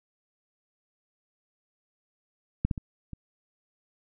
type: clicks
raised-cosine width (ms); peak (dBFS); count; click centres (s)
5; -11 / -15 / -22 / -26; 4; 2.65 / 2.712 / 2.778 / 3.133
effects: none